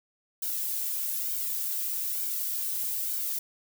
violet noise with flanger, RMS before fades -31 dBFS, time 0.42-3.39 s, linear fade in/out 5 ms, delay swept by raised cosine 1.3 to 2.6 ms, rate 1.1 Hz, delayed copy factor +0.7, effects none

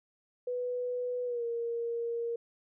sine tone with pitch glide, 493.9 to 467.5 Hz, B4 to A#4, 0 to +5 cents, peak -31 dBFS, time 0.47-2.36 s, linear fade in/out 5 ms, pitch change -95 cents, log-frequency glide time 1.25-1.44 s, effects none

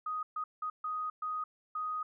sine tone bursts at uneven times, 1248 Hz, D#6, 5 cents sharp, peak -33 dBFS, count 6, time 0.06-0.23 / 0.36-0.44 / 0.62-0.7 / 0.84-1.1 / 1.22-1.44 / 1.75-2.03 s, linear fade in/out 5 ms, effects none

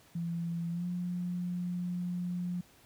sine tone with pitch glide, 169.1 to 177.51 Hz, E3 to F3, +44 to +28 cents, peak -32 dBFS, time 0.15-2.61 s, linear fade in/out 5 ms, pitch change +84 cents, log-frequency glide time 0.71-0.86 s, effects pink hiss -61 dBFS RMS until 2.85 s + high-pass 60 Hz 12 dB/octave

